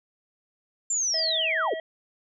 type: linear sweep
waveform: sine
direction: down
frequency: 7380 to 336.1 Hz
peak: -23 dBFS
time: 0.9-1.74 s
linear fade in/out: 5 ms
type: harmonic tone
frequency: 643 Hz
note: E5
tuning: 43 cents flat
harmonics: 1 / 3 / 5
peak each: -31 / -38 / -44 dBFS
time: 1.14-1.8 s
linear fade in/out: 2 ms
effects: none